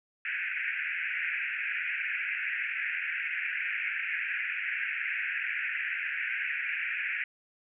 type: band-pass noise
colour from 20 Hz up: white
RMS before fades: -33 dBFS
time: 0.25-7.24 s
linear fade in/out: 2 ms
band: 1500 to 2600 Hz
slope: 96 dB/octave
effects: none